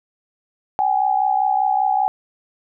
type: tone pair together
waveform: sine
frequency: 765.5 / 830.6 Hz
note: G5 / G#5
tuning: -41 / 0 cents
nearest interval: minor second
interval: 141 cents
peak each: -18 dBFS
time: 0.79-2.08 s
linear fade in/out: 0 ms
effects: none